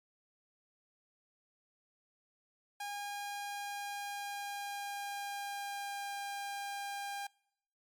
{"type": "tone with pitch glide", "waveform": "sawtooth", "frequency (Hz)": [814, 802.8], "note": ["G#5", "G5"], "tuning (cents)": [-35, 41], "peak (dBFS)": -35, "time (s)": [2.8, 7.27], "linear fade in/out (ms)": 5, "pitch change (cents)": -24, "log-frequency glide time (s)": [2.91, 6.15], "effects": ["noise-tail reverb RT60 0.8 s tail -26 dB re dry", "MP3 96 kbps"]}